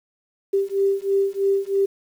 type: beating tone pair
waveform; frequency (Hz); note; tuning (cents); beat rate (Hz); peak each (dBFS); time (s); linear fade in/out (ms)
sine; 392 / 395.1; G4 / G4; 0 / +14; 3.1; -21; 0.53-1.86; 10
effects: 8-bit